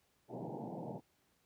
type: band-pass noise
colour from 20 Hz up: pink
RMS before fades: -44 dBFS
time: 0.28-1.01 s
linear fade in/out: 50 ms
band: 120 to 900 Hz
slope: 96 dB/octave
effects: pink hiss -75 dBFS RMS until 1.45 s + high-pass 60 Hz 12 dB/octave